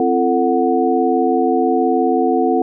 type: tone cluster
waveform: sine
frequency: 261.3 / 340.1 / 446.1 / 738 Hz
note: C4 / F4 / A4 / F#5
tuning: -2 / -46 / +24 / -5 cents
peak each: -18 dBFS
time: 0-2.62 s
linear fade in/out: 2 ms
effects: none